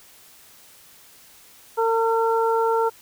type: harmonic tone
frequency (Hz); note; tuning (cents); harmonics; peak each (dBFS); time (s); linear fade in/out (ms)
454.1; A#4; -45; 1 / 2 / 3; -20 / -22 / -27; 1.77-2.9; 20
effects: white hiss -50 dBFS RMS until 3.01 s